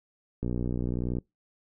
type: click train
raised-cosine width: 3 ms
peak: -18 dBFS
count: 47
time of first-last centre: 0.43-1.185 s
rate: 60.9 Hz
effects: noise-tail reverb RT60 0.2 s tail -26 dB re dry